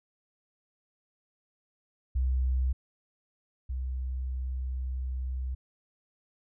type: tone pair in turn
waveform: sine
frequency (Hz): 64.1 / 64.1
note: C2 / C2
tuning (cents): -35 / -35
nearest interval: unison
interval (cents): 0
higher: neither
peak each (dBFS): -24 / -30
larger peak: first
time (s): 2.15-2.73 / 3.69-5.55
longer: second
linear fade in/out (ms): 10
effects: none